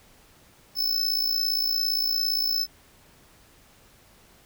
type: tone with amplitude modulation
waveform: square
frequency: 5260 Hz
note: E8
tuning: 5 cents flat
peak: -20 dBFS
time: 0.75-2.67 s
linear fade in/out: 50 ms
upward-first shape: sine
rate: 57.5 Hz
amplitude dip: 70%
effects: pink hiss -56 dBFS RMS until 4.45 s